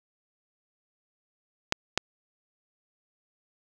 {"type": "clicks", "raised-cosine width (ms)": 0.2, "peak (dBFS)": -5, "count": 2, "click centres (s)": [1.724, 1.976], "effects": []}